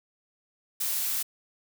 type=noise; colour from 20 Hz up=blue; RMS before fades=-29 dBFS; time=0.8-1.23 s; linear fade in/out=10 ms; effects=none